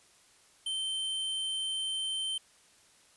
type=tone; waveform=square; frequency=3106 Hz; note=G7; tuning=17 cents flat; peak=-32 dBFS; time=0.66-2.38 s; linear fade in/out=5 ms; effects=white hiss -62 dBFS RMS until 3.16 s + resampled to 24000 Hz